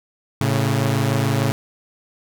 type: tone pair together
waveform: sawtooth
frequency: 110.4 / 137.14 Hz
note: A2 / C#3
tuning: +6 / -18 cents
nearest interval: major third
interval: 376 cents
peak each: -16 dBFS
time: 0.41-1.52 s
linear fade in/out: 0 ms
effects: none